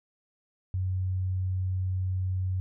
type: tone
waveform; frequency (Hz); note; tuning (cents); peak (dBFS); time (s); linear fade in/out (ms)
sine; 93; F#2; +9; -26; 0.74-2.6; 0
effects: none